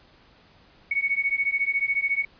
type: beating tone pair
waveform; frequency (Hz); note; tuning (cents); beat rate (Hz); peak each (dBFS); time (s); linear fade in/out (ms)
sine; 2217 / 2231; C#7 / C#7; 0 / +11; 14; -25; 0.91-2.25; 5
effects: pink hiss -56 dBFS RMS until 2.39 s + resampled to 11025 Hz